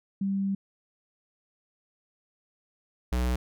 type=tone pair in turn; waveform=sine / square; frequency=195.9 / 61.7 Hz; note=G3 / B1; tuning=-1 / -1 cents; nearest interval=octave + minor sixth; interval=2000 cents; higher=first; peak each=-25 dBFS; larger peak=neither; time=0.21-0.55 / 3.12-3.36 s; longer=first; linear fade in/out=5 ms; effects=none